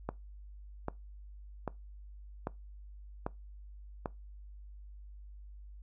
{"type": "click train", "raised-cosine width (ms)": 1, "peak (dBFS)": -20, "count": 6, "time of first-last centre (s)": [0.09, 4.058], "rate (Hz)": 1.26, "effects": ["noise-tail reverb RT60 0.2 s tail -21 dB re dry", "added 50 Hz sine -47 dBFS peak until 5.82 s"]}